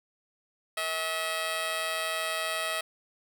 10% pulse tone with amplitude modulation, 643 Hz, E5, 43 cents flat, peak -18 dBFS, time 0.77-2.81 s, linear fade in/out 5 ms, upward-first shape sine, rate 172 Hz, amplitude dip 60%, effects none

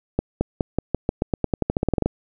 accelerating click train, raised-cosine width 2 ms, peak -6 dBFS, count 19, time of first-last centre 0.19-2.06 s, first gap 220 ms, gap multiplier 0.9, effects none

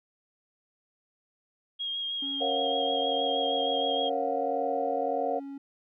sine tone with vibrato, 3255 Hz, G#7, 36 cents flat, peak -30 dBFS, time 1.79-4.1 s, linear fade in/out 20 ms, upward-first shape sine, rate 6.4 Hz, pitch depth 20 cents each way
triangle tone, 277.2 Hz, C#4, in tune, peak -35 dBFS, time 2.22-5.58 s, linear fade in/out 5 ms
sine chord, Gb major seventh, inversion first, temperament equal with one note detuned, 466.2 / 548.3 / 698.5 / 740 Hz, Bb4 / Db5 / F5 / Gb5, 0 / -19 / 0 / 0 cents, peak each -32 dBFS, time 2.4-5.4 s, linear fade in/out 20 ms
effects none

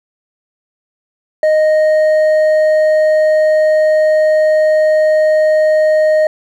sine tone with hard clipping, 620 Hz, D#5, 6 cents flat, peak -9 dBFS, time 1.43-6.27 s, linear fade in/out 2 ms, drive 4 dB, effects none

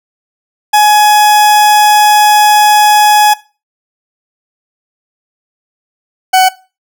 40% pulse tone pair in turn, 841 / 749.2 Hz, G#5 / F#5, +22 / +21 cents, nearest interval major second, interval 201 cents, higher first, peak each -3 dBFS, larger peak neither, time 0.73-3.34 / 6.33-6.49 s, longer first, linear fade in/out 10 ms, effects noise-tail reverb RT60 0.3 s tail -18 dB re dry

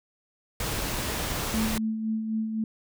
pink noise, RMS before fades -30 dBFS, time 0.6-1.78 s, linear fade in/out 2 ms
sine tone with tremolo, 220 Hz, A3, in tune, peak -24 dBFS, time 1.54-2.64 s, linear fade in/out 2 ms, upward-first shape sine, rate 3.9 Hz, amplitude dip 45%
effects none

